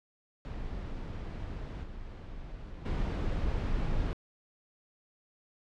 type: noise with level steps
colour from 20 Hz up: brown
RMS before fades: -38 / -43 / -31 dBFS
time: 0.45-4.13 s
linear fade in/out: 0 ms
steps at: 1.83 / 2.85 s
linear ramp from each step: 10 ms
effects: low-pass 4000 Hz 12 dB/octave